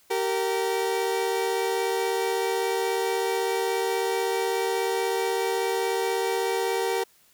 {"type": "tone pair together", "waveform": "30% pulse", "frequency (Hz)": [386.2, 462.5], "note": ["G4", "A#4"], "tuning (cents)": [-26, -14], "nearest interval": "minor third", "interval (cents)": 312, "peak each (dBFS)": -24, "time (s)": [0.1, 7.04], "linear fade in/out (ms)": 10, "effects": ["white hiss -60 dBFS RMS until 7.33 s"]}